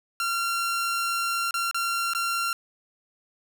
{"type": "tone with dropouts", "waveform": "sawtooth", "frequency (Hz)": 1374, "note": "F6", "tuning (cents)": -29, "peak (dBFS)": -21, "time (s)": [0.2, 2.53], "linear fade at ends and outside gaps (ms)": 1, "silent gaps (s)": [[1.509, 1.541], [1.712, 1.745], [2.135, 2.149]], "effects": []}